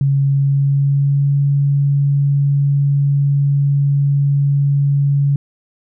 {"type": "tone with pitch glide", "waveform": "sine", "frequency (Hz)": [138.59, 141.09], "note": ["C#3", "C#3"], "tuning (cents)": [0, 31], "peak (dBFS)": -11, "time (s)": [0.01, 5.36], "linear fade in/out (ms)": 2, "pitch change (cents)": 31, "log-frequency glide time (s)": [0.27, 1.37], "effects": []}